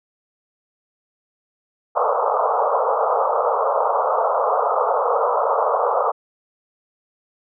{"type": "band-pass noise", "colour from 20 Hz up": "pink", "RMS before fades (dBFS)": -19, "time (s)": [1.95, 6.12], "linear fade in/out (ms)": 20, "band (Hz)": [450, 1300], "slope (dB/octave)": 96, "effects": []}